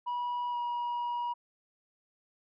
sine tone with pitch glide, 972 to 960.8 Hz, B5 to B5, -28 to -48 cents, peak -28 dBFS, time 0.06-1.34 s, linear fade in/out 20 ms, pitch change -20 cents, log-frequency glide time 0.51-0.56 s, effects tanh soft clip ceiling -30 dBFS

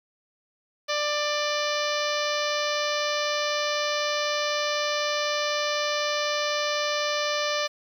harmonic tone, 592 Hz, D5, 14 cents sharp, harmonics 1 / 2 / 3 / 4 / 5 / 6 / 7 / 8 / 9 / 10, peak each -28 / -31 / -33 / -34 / -35 / -36 / -36 / -37 / -38 / -38 dBFS, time 0.88-7.68 s, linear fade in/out 20 ms, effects 9-bit

